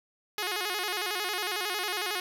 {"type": "tone with vibrato", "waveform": "5% pulse", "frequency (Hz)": 389.8, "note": "G4", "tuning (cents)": -10, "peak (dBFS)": -18, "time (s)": [0.38, 2.2], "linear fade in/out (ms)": 2, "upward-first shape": "square", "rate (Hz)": 11, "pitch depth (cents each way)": 130, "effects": ["10-bit"]}